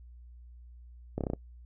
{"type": "slowing click train", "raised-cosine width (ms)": 2, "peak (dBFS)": -18, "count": 6, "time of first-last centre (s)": [1.18, 1.335], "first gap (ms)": 28, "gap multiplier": 1.05, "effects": ["noise-tail reverb RT60 0.1 s tail -22 dB re dry", "added 60 Hz sine -48 dBFS peak until 1.65 s"]}